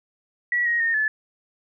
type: tone with pitch steps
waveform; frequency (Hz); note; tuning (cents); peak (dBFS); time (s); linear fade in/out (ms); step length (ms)
sine; 1935 / 1883 / 1836 / 1731; B6 / A#6 / A#6 / A6; -36 / +17 / -27 / -29; -19; 0.52-1.08; 2; 140
effects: none